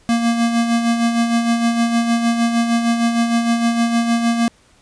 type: tone with tremolo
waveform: square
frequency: 233.1 Hz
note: A#3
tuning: in tune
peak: -13 dBFS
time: 0.09-4.48 s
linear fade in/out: 0 ms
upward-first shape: sine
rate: 6.5 Hz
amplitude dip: 50%
effects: pink hiss -53 dBFS RMS until 4.81 s + resampled to 22050 Hz